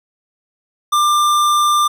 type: tone with hard clipping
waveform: sine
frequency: 1191 Hz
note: D6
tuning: 24 cents sharp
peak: -13 dBFS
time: 0.92-1.88 s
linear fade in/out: 10 ms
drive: 17 dB
effects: none